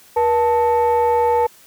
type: tone pair together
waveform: sine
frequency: 480.1 / 880 Hz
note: B4 / A5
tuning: -49 / 0 cents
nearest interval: minor seventh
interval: 1049 cents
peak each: -14 dBFS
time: 0.16-1.47 s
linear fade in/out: 10 ms
effects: tanh soft clip ceiling -10 dBFS + white hiss -48 dBFS RMS until 1.66 s